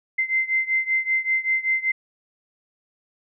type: beating tone pair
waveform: sine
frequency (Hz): 2074 / 2079.2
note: C7 / C7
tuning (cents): -16 / -11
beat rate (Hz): 5.2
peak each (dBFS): -22 / -24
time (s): 0.18-1.92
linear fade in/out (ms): 10
effects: none